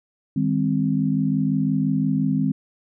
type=chord; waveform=sine; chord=C minor; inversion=first; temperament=equal with one note detuned; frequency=155.56 / 201.2 / 261.6 Hz; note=Eb3 / G3 / C4; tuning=0 / +45 / 0 cents; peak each=-23 / -23 / -22 dBFS; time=0.36-2.52 s; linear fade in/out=5 ms; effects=none